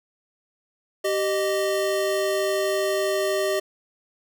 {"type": "tone pair together", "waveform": "square", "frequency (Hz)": [387.8, 615.6], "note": ["G4", "D#5"], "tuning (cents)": [-19, -19], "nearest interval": "minor sixth", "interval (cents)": 800, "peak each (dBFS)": -25, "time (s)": [1.04, 3.6], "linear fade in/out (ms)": 10, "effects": []}